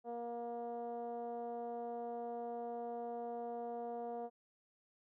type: tone with low-pass filter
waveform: 10% pulse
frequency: 236.5 Hz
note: A#3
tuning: 25 cents sharp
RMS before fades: -43 dBFS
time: 0.04-4.3 s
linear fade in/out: 50 ms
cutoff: 610 Hz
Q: 8.3
effects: none